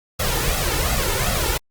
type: noise with flanger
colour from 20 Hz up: pink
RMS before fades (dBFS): -21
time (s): 0.19-1.58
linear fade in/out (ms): 10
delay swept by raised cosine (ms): 1.5 to 2.28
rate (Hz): 2.7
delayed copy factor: +0.7
effects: Opus 48 kbps